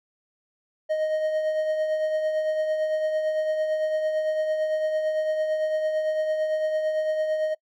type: tone with tremolo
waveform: triangle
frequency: 622.3 Hz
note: D#5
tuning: in tune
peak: -18 dBFS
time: 0.89-7.55 s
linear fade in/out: 20 ms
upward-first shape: triangle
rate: 8.9 Hz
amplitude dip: 45%
effects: noise-tail reverb RT60 0.1 s tail -23 dB re dry + MP3 96 kbps